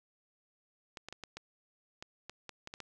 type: clicks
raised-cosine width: 0.2 ms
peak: -26 dBFS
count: 11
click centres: 0.972 / 1.086 / 1.126 / 1.237 / 1.37 / 2.025 / 2.296 / 2.493 / 2.674 / 2.739 / 2.803 s
effects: none